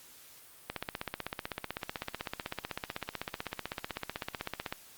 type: click train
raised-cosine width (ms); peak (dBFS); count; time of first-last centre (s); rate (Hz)
0.3; -18; 65; 0.7-4.725; 15.9
effects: white hiss -55 dBFS RMS until 4.97 s + Opus 48 kbps